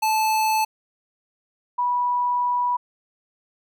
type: tone pair in turn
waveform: square / sine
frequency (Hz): 872 / 978.8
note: A5 / B5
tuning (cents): -16 / -16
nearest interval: major second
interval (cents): 200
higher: second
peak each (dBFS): -19 / -19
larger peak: neither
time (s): 0.02-0.65 / 1.78-2.77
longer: second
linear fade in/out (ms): 10
effects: none